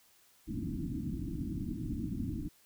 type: low-pass noise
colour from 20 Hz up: white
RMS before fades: -37 dBFS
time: 0.47-2.49 s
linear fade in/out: 20 ms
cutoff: 320 Hz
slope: 96 dB/octave
effects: white hiss -65 dBFS RMS until 2.65 s